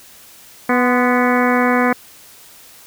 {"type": "harmonic tone with a mistuned harmonic", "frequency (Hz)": 246.9, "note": "B3", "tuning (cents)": 0, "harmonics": [1, 2, 3, 4, 5, 6, 7, 8, 9], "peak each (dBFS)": [-16, -19, -21, -22, -23, -24, -24, -25, -26], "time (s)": [0.69, 1.93], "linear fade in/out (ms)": 5, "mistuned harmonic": 4, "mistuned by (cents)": 60, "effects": ["white hiss -43 dBFS RMS until 2.86 s"]}